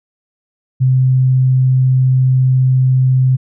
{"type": "tone", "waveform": "sine", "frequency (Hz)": 129.6, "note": "C3", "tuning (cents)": -16, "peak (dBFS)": -8, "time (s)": [0.8, 3.37], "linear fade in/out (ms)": 20, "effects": []}